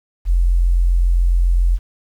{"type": "tone", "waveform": "sine", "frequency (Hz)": 43.65, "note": "F1", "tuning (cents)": 0, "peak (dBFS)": -11, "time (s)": [0.25, 1.79], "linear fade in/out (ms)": 50, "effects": ["8-bit"]}